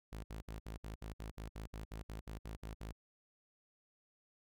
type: tone bursts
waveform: sawtooth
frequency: 53.9 Hz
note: A1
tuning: 35 cents flat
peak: -40 dBFS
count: 16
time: 0.12-2.925 s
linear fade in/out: 10 ms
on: 120 ms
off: 59 ms
effects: none